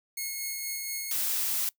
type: tone with tremolo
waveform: 5% pulse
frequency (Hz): 2173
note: C#7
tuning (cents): -35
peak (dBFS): -21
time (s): 0.17-1.12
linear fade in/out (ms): 5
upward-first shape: sine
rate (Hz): 4.2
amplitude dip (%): 25
type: noise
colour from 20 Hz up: blue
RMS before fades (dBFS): -29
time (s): 1.11-1.69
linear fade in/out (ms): 2
effects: noise-tail reverb RT60 0.1 s tail -22 dB re dry